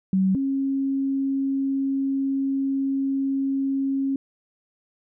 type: tone pair in turn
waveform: sine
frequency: 190 / 271.8 Hz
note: F#3 / C#4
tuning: +46 / -34 cents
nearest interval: tritone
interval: 620 cents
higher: second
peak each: -17 / -21 dBFS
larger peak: first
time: 0.13-0.35 / 0.35-4.16 s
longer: second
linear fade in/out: 2 ms
effects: none